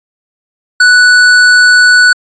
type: tone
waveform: square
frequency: 1481 Hz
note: F#6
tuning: 1 cent sharp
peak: -3 dBFS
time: 0.8-2.13 s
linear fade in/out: 5 ms
effects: resampled to 16000 Hz